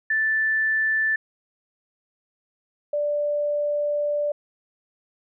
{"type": "tone pair in turn", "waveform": "sine", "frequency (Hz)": [1760, 587.3], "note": ["A6", "D5"], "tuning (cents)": [0, 0], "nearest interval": "octave + perfect fifth", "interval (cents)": 1900, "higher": "first", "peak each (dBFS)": [-19, -21], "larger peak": "first", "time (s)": [[0.1, 1.16], [2.93, 4.32]], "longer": "second", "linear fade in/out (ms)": 5, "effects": []}